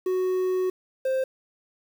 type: tone pair in turn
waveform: triangle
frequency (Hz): 370 / 524.7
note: F#4 / C5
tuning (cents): 0 / +5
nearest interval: tritone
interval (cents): 605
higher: second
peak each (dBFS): -20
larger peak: neither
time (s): 0.06-0.7 / 1.05-1.24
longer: first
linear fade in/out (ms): 5
effects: 8-bit